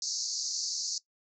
white band-pass noise, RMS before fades -34 dBFS, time 0.02-0.98 s, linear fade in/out 2 ms, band 4300 to 6800 Hz, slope 96 dB/octave, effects noise-tail reverb RT60 0.1 s tail -18 dB re dry

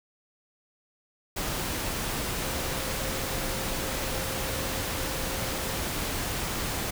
sine tone in noise, 529 Hz, C5, 19 cents sharp, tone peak -40 dBFS, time 2.43-5.78 s, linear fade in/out 10 ms, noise pink, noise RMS -31 dBFS, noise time 1.36-6.91 s, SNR -12 dB, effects none

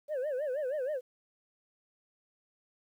sine tone with vibrato, 554.4 Hz, C#5, in tune, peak -28 dBFS, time 0.08-1.01 s, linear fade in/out 50 ms, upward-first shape sine, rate 6.3 Hz, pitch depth 190 cents each way, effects tanh soft clip ceiling -30 dBFS + 11-bit

